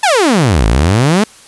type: exponential two-way sweep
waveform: sawtooth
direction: down then up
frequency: 904 to 50.6 to 226 Hz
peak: -4 dBFS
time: 0.03-1.24 s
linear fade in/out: 5 ms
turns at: 0.66 s
effects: white hiss -40 dBFS RMS until 1.47 s + resampled to 24000 Hz